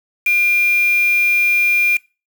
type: tone with quantisation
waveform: sine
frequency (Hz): 2400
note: D7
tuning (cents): +37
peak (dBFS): -12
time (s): 0.26-1.97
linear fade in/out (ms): 5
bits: 4
effects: noise-tail reverb RT60 0.3 s tail -22 dB re dry